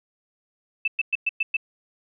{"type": "tone bursts", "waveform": "sine", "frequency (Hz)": 2638, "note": "E7", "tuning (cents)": 1, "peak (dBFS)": -19, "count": 6, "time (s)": [0.85, 1.568], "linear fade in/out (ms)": 5, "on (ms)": 28, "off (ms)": 110, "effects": []}